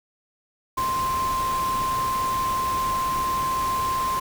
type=tone in noise; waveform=sine; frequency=1046.5 Hz; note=C6; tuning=in tune; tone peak=-22 dBFS; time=0.77-4.2 s; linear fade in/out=10 ms; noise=pink; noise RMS=-33 dBFS; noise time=0.77-4.2 s; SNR=+8 dB; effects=none